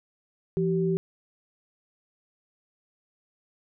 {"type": "tone pair together", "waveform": "sine", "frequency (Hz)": [169.5, 384.5], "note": ["E3", "G4"], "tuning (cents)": [49, -33], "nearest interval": "octave + major second", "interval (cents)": 1418, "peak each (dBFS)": -25, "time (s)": [0.57, 0.97], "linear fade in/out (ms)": 0, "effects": []}